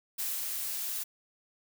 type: noise with ADSR envelope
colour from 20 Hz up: blue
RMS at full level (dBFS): -33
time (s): 0.18-1.04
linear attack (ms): 16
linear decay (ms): 210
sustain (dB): -2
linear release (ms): 14
effects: none